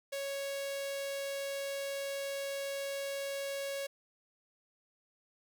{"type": "tone with notch filter", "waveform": "sawtooth", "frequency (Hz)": 554.4, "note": "C#5", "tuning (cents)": 0, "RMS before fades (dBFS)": -38, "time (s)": [0.12, 3.87], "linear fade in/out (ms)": 10, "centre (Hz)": 1200, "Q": 1.6, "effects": []}